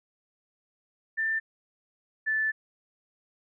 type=tone pair in turn; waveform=sine; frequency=1783 / 1752.4 Hz; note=A6 / A6; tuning=+22 / -7 cents; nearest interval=unison; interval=29 cents; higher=first; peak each=-25 / -24 dBFS; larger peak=second; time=1.17-1.4 / 2.26-2.52 s; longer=second; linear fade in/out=20 ms; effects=none